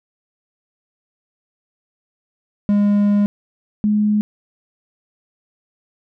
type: tone pair in turn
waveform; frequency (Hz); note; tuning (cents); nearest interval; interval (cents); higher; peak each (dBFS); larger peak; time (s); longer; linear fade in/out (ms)
triangle / sine; 204.6 / 210.1; G#3 / G#3; -26 / +20; unison; 46; second; -10 / -13; first; 2.69-3.26 / 3.84-4.21; first; 0
effects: none